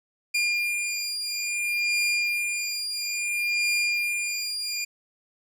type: beating tone pair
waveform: sawtooth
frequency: 2408 / 2408.59 Hz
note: D7 / D7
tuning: +43 / +43 cents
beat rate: 0.59 Hz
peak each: -24 dBFS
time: 0.34-4.85 s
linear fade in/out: 10 ms
effects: low-pass 11000 Hz 12 dB/octave + 10-bit